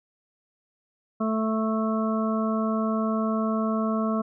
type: harmonic tone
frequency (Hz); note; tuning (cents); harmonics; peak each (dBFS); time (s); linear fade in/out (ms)
220; A3; 0; 1 / 2 / 3 / 5 / 6; -24 / -33 / -31 / -32 / -35; 1.2-4.22; 10
effects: none